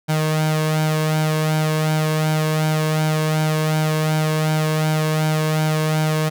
sawtooth tone with flanger, 155.56 Hz, D#3, in tune, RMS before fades -19 dBFS, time 0.08-6.3 s, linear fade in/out 20 ms, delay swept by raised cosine 1.3 to 1.85 ms, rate 2.7 Hz, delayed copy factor +0.6, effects none

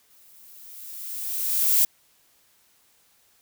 violet noise with exponential growth, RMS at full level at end -17 dBFS, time 0.1-1.85 s, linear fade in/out 5 ms, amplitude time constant 380 ms, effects white hiss -62 dBFS RMS until 3.41 s

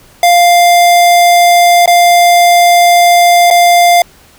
square tone with dropouts, 698.5 Hz, F5, in tune, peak -4 dBFS, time 0.23-4.02 s, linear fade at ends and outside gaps 2 ms, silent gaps 1.859-1.876 / 3.503-3.509 s, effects pink hiss -42 dBFS RMS until 4.38 s

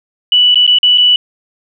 sine tone with dropouts, 2960 Hz, F#7, in tune, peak -5 dBFS, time 0.32-1.16 s, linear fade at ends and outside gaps 2 ms, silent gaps 0.545-0.556 / 0.666-0.676 / 0.786-0.83 / 0.976-0.981 s, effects none

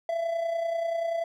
triangle tone with amplitude modulation, 669 Hz, E5, 25 cents sharp, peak -22 dBFS, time 0.09-1.24 s, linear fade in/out 2 ms, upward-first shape sine, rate 30.3 Hz, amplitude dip 50%, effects none

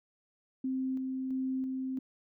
sine tone with tremolo, 261.6 Hz, C4, in tune, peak -30 dBFS, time 0.64-1.99 s, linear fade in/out 5 ms, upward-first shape square, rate 1.5 Hz, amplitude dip 25%, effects none

